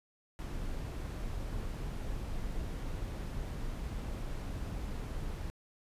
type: noise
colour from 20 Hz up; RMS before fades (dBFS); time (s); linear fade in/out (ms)
brown; -38; 0.39-5.5; 0
effects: resampled to 32000 Hz